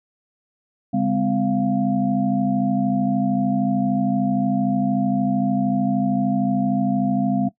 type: tone cluster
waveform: sine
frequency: 139.9 / 203.8 / 257 / 694 Hz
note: C#3 / G#3 / C4 / F5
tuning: +16 / -32 / -31 / -11 cents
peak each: -27 / -21 / -21 / -27 dBFS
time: 0.93-7.49 s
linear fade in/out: 10 ms
effects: noise-tail reverb RT60 0.1 s tail -17 dB re dry